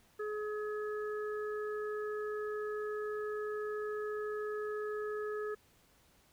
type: harmonic tone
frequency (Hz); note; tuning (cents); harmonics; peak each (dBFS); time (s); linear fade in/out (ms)
423; G#4; +32; 1 / 3 / 4; -36 / -45 / -47; 0.19-5.55; 10
effects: pink hiss -67 dBFS RMS until 6.32 s